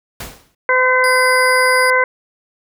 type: noise with exponential decay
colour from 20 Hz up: pink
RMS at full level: -25 dBFS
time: 0.2-0.55 s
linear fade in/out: 5 ms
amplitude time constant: 76 ms
type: harmonic tone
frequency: 510 Hz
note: C5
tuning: 44 cents flat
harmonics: 1 / 2 / 3 / 4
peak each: -16 / -16 / -16 / -16 dBFS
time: 0.69-2.04 s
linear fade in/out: 2 ms
type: tone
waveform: 25% pulse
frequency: 4878 Hz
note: D#8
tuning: 35 cents flat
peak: -17 dBFS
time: 1.04-1.9 s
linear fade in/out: 0 ms
effects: none